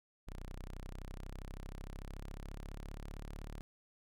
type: exponential sweep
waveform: sawtooth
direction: up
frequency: 30.87 to 36.71 Hz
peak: -40 dBFS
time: 0.27-3.61 s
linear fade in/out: 0 ms
effects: none